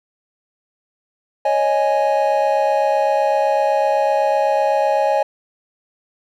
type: chord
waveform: triangle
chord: C# suspended second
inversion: none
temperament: equal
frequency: 554.4 / 622.3 / 830.6 Hz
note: C#5 / D#5 / G#5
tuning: 0 / 0 / 0 cents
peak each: -17 / -17 / -16 dBFS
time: 1.45-5.23 s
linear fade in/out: 5 ms
effects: none